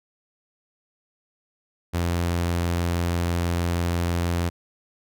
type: tone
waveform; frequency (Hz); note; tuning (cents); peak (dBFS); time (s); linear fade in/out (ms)
sawtooth; 86.2; F2; -22; -18; 1.93-4.5; 20
effects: none